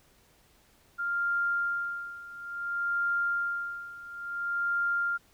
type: tone with tremolo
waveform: sine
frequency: 1396.9 Hz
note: F6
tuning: in tune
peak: -25 dBFS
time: 0.98-5.18 s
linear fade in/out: 20 ms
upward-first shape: sine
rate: 0.58 Hz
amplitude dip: 85%
effects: pink hiss -63 dBFS RMS until 5.33 s